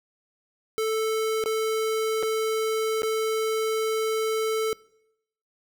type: tone with dropouts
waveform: square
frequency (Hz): 440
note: A4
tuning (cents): 0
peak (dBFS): -24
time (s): 0.78-4.73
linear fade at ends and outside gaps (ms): 0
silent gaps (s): 1.439-1.459 / 2.227-2.232 / 3.02-3.032
effects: noise-tail reverb RT60 0.8 s tail -23 dB re dry